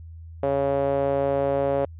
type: tone with band-pass filter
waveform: sawtooth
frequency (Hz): 138.9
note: C#3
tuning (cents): +4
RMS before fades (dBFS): -23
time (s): 0.43-1.85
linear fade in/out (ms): 0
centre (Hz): 560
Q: 3.9
effects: added 82 Hz sine -38 dBFS peak until 1.99 s + resampled to 8000 Hz